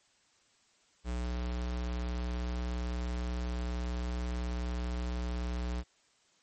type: tone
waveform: square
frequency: 60.6 Hz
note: B1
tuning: 32 cents flat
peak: -33 dBFS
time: 1.04-5.84 s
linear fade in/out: 50 ms
effects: white hiss -68 dBFS RMS until 6.42 s + MP3 32 kbps